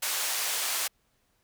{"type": "band-pass noise", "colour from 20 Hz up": "white", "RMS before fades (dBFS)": -30, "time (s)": [0.02, 0.88], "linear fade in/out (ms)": 10, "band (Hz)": [630, 12000], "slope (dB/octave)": 12, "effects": ["pink hiss -71 dBFS RMS until 1.43 s"]}